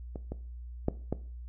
clicks, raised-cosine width 2 ms, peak -25 / -23 / -13 / -16 dBFS, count 4, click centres 0.158 / 0.32 / 0.884 / 1.126 s, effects noise-tail reverb RT60 0.4 s tail -17 dB re dry + added 60 Hz sine -40 dBFS peak until 1.48 s

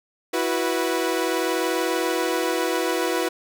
sawtooth chord, E suspended second, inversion none, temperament equal with one note detuned, 329.6 / 370 / 490.8 Hz, E4 / F#4 / B4, 0 / 0 / -11 cents, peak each -22 dBFS, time 0.33-3.29 s, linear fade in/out 10 ms, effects none

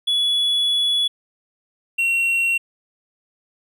triangle tone pair in turn, 3400 / 2734 Hz, G#7 / F7, +40 / -37 cents, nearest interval major third, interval 377 cents, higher first, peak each -15 dBFS, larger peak neither, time 0.07-1.08 / 1.98-2.58 s, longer first, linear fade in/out 10 ms, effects none

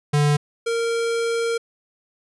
square tone pair in turn, 146.83 / 462.7 Hz, D3 / A#4, 0 / -13 cents, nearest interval octave + minor sixth, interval 1987 cents, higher second, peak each -16 / -21 dBFS, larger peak first, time 0.13-0.37 / 0.66-1.58 s, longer second, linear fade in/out 10 ms, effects resampled to 24000 Hz

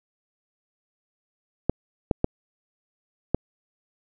clicks, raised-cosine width 2 ms, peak -6 dBFS, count 4, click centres 1.696 / 2.112 / 2.244 / 3.346 s, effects none

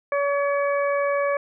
harmonic tone, 567 Hz, C#5, 39 cents sharp, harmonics 1 / 2 / 3 / 4, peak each -21 / -27 / -31 / -33 dBFS, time 0.12-1.37 s, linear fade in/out 2 ms, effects none

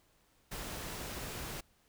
pink noise, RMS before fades -42 dBFS, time 0.51-1.61 s, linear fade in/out 10 ms, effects pink hiss -70 dBFS RMS until 1.88 s

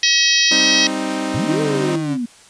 harmonic tone, 640 Hz, D#5, 49 cents sharp, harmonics 3 / 4 / 5 / 6 / 7 / 8 / 9, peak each -20 / -20 / -20 / -20 / -20 / -20 / -20 dBFS, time 0.03-0.87 s, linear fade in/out 2 ms
sawtooth chord, C minor, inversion second, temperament equal, 196 / 261.6 / 311.1 Hz, G3 / C4 / Eb4, 0 / 0 / 0 cents, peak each -24 / -20 / -19 dBFS, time 0.51-1.96 s, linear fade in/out 5 ms
sine linear two-way sweep, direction up then down, 82.6 to 457.8 to 227.7 Hz, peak -19 dBFS, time 1.34-2.26 s, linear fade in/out 10 ms, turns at 1.61 s
35% pulse tone with vibrato, 150 Hz, D3, 37 cents sharp, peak -21 dBFS, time 1.45-2.18 s, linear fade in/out 50 ms, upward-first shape sine, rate 2.4 Hz, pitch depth 71 cents each way
effects white hiss -46 dBFS RMS until 2.49 s + resampled to 22050 Hz

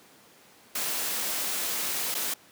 white noise with dropouts, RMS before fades -30 dBFS, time 0.75-2.34 s, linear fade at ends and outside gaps 5 ms, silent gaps 2.144-2.149 s, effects pink hiss -55 dBFS RMS until 2.51 s + high-pass 200 Hz 12 dB/octave

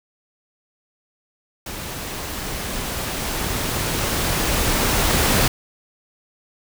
pink noise with level ramp, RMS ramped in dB -31 to -17 dBFS, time 1.66-5.48 s, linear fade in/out 5 ms, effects none

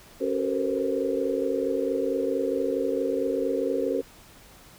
sine tone cluster, 275.1 / 380.2 / 452.2 / 476.7 / 525 Hz, C#4 / F#4 / A4 / A#4 / C5, -13 / +47 / +47 / +39 / +6 cents, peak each -30 dBFS, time 0.2-4.02 s, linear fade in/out 20 ms, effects pink hiss -51 dBFS RMS until 4.78 s

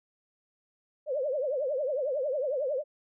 sine tone with vibrato, 554.4 Hz, C#5, in tune, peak -27 dBFS, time 1.06-2.84 s, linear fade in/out 50 ms, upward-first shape triangle, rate 11 Hz, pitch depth 220 cents each way, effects none

